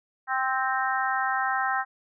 harmonic tone with a mistuned harmonic, 261.6 Hz, C4, in tune, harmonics 3 / 4 / 5 / 6 / 7, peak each -28 / -31 / -30 / -30 / -32 dBFS, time 0.27-1.85 s, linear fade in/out 50 ms, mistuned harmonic 7, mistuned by +16 cents, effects none

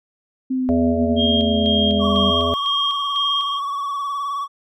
sine exponential sweep, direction down, 261.6 to 196.8 Hz, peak -18 dBFS, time 0.5-2.31 s, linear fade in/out 10 ms
harmonic tone, 83.4 Hz, E2, 21 cents sharp, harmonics 1 / 3 / 5 / 7 / 8, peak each -25 / -25 / -25 / -25 / -25 dBFS, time 0.69-2.54 s, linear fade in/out 0 ms
sine tone with tremolo, 3226 Hz, G7, 49 cents sharp, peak -18 dBFS, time 1.16-3.61 s, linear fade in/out 50 ms, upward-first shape square, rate 2 Hz, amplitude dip 50%
triangle tone with vibrato, 1127 Hz, C#6, 28 cents sharp, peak -20 dBFS, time 1.99-4.48 s, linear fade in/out 50 ms, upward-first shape sine, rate 19 Hz, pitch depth 44 cents each way
effects none

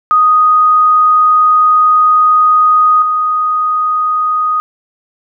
sine tone with level steps, 1244.5 Hz, D#6, in tune, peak -5 / -10 dBFS, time 0.11-4.6 s, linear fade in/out 0 ms, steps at 3.02 s, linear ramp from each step 2 ms, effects none

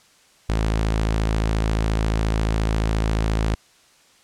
sawtooth tone, 54.3 Hz, A1, 22 cents flat, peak -15 dBFS, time 0.49-3.55 s, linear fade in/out 5 ms, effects white hiss -55 dBFS RMS until 4.23 s + low-pass 8000 Hz 12 dB/octave

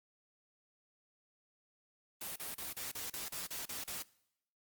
white noise bursts, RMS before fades -42 dBFS, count 10, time 2.21-4.025 s, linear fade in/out 5 ms, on 150 ms, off 35 ms, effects noise-tail reverb RT60 0.8 s tail -22 dB re dry + Opus 24 kbps

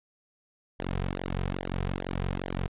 sawtooth tone with flanger, 45.8 Hz, F#1, 17 cents flat, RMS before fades -32 dBFS, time 0.79-2.68 s, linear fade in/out 10 ms, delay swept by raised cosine 0.76 to 3.56 ms, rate 2.4 Hz, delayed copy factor -0.9, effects resampled to 8000 Hz

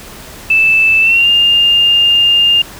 sine tone with pitch glide, 2637 to 2810 Hz, E7 to F7, 0 to +10 cents, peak -6 dBFS, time 0.5-2.62 s, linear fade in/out 5 ms, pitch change +110 cents, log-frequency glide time 1.01-1.28 s, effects pink hiss -32 dBFS RMS until 2.79 s

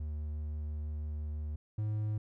triangle tone pair in turn, 75.5 / 106.77 Hz, D2 / G#2, +48 / +48 cents, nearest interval tritone, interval 600 cents, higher second, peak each -33 / -29 dBFS, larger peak second, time 0-1.56 / 1.78-2.18 s, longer first, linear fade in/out 5 ms, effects none

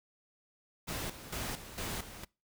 pink noise with tremolo, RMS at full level -38 dBFS, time 0.87-2.25 s, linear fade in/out 20 ms, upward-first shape square, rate 2.2 Hz, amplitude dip 70%, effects noise-tail reverb RT60 0.3 s tail -25 dB re dry

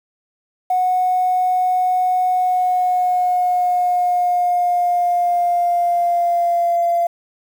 sine tone with pitch glide, 734 to 688.8 Hz, F#5 to F5, -14 to -24 cents, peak -13 dBFS, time 0.7-7.07 s, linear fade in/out 5 ms, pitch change -110 cents, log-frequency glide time 2.32-6.82 s, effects tanh soft clip ceiling -9 dBFS + 7-bit

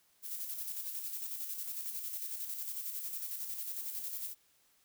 violet noise with tremolo, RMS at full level -39 dBFS, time 0.22-4.35 s, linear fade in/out 50 ms, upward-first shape square, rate 11 Hz, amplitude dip 40%, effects white hiss -70 dBFS RMS until 4.84 s

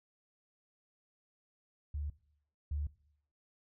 sine tone pair in turn, 73.42 / 73.42 Hz, D2 / D2, 0 / 0 cents, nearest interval unison, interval 0 cents, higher neither, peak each -35 / -33 dBFS, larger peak second, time 1.94-2.1 / 2.71-2.87 s, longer neither, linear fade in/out 5 ms, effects noise-tail reverb RT60 0.7 s tail -20 dB re dry

